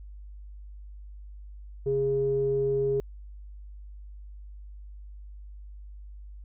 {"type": "tone with low-pass filter", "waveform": "square", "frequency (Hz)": 136.7, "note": "C#3", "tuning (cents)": -24, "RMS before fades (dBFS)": -26, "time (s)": [1.86, 3], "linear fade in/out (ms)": 0, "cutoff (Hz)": 410, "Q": 9.6, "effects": ["added 50 Hz sine -41 dBFS peak until 6.44 s"]}